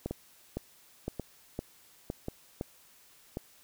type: two click trains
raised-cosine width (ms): 2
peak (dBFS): -21 / -20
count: 4 / 6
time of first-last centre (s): 0.11-3.371 / 0.06-2.611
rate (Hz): 0.92 / 1.96
effects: white hiss -60 dBFS RMS until 3.63 s